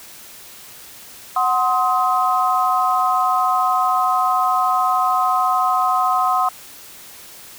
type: chord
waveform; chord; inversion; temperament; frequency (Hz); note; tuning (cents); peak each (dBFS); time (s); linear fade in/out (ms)
sine; C diminished; second; equal with one note detuned; 740 / 1046.5 / 1264.8; Gb5 / C6 / Eb6; 0 / 0 / +28; -19; 1.36-6.49; 5
effects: white hiss -40 dBFS RMS until 7.58 s